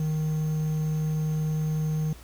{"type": "tone with quantisation", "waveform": "triangle", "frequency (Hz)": 155.3, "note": "D#3", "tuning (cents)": -3, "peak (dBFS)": -22, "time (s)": [0, 2.13], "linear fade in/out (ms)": 2, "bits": 8, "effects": ["added 60 Hz sine -45 dBFS peak until 2.23 s", "pink hiss -51 dBFS RMS until 2.23 s"]}